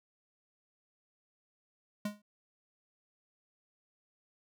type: tone with exponential decay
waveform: square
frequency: 207.7 Hz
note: G#3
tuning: in tune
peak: -31 dBFS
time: 2.05-2.22 s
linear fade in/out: 5 ms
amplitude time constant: 35 ms
effects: none